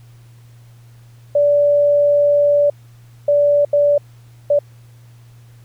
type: tone bursts at uneven times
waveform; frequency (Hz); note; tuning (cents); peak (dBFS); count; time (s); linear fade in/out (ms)
sine; 580; D5; -22; -10; 4; 1.35-2.7 / 3.28-3.65 / 3.73-3.98 / 4.5-4.59; 5
effects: added 118 Hz sine -41 dBFS peak until 5.64 s + pink hiss -55 dBFS RMS until 5.64 s